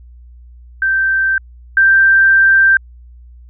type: tone pair in turn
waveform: sine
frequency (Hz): 1560 / 1570.9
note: G6 / G6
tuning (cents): -9 / +3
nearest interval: unison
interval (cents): 12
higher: second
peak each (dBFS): -11 / -6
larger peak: second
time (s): 0.82-1.38 / 1.77-2.77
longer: second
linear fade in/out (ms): 2
effects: added 60 Hz sine -36 dBFS peak until 3.49 s